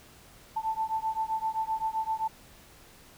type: beating tone pair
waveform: sine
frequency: 880 / 887.7 Hz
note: A5 / A5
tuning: 0 / +15 cents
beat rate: 7.7 Hz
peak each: -31 dBFS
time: 0.56-2.28 s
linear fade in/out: 10 ms
effects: pink hiss -54 dBFS RMS until 3.17 s